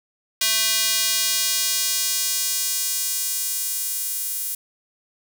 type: tone with high-pass filter sweep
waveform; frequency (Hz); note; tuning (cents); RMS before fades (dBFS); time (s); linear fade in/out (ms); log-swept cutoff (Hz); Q
square; 220; A3; 0; -23; 0.41-4.55; 5; 3500 to 11000; 0.84
effects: none